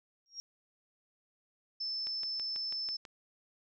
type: tone with exponential growth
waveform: sine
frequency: 5588 Hz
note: F8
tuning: in tune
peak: -36 dBFS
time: 0.26-0.4 s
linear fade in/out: 0 ms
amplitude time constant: 29 ms
type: tone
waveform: sine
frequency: 5274 Hz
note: E8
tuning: in tune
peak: -34 dBFS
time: 1.8-2.97 s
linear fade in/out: 10 ms
type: click train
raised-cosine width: 0.2 ms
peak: -30 dBFS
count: 7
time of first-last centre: 2.07-3.052 s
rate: 6.11 Hz
effects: none